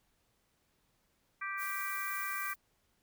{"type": "harmonic tone", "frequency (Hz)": 392, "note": "G4", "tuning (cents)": 0, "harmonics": [3, 4, 5, 6], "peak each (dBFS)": [-40, -41, -42, -43], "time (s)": [1.41, 2.54], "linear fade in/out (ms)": 10}
{"type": "noise", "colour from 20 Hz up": "violet", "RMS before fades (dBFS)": -43, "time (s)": [1.57, 2.56], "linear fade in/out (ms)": 50}
{"effects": ["pink hiss -75 dBFS RMS until 3.02 s"]}